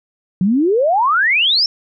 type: exponential sweep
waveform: sine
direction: up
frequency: 174.61 to 5480 Hz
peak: -11 dBFS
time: 0.41-1.66 s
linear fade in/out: 2 ms
effects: none